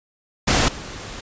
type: noise with level steps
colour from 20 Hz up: pink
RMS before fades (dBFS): -17 / -34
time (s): 0.47-1.21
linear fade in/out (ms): 10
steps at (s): 0.68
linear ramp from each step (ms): 5
effects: resampled to 16000 Hz